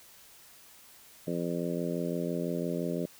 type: harmonic tone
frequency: 85.9 Hz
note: F2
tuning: 28 cents flat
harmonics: 2 / 3 / 4 / 5 / 6 / 7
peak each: -34 / -36 / -37 / -38 / -39 / -39 dBFS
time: 1.27-3.06 s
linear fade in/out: 5 ms
effects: white hiss -55 dBFS RMS until 3.19 s